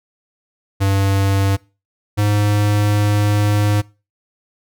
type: tone pair in turn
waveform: square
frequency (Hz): 98 / 103.79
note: G2 / G#2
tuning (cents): 0 / -1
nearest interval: minor second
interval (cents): 99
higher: second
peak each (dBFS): -14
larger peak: neither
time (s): 0.8-1.57 / 2.17-3.82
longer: second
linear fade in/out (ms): 20
effects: noise-tail reverb RT60 0.3 s tail -22 dB re dry